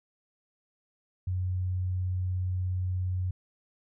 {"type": "tone", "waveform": "sine", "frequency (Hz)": 91.7, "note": "F#2", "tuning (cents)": -15, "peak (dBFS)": -27, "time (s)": [1.27, 3.31], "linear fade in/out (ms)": 5, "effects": []}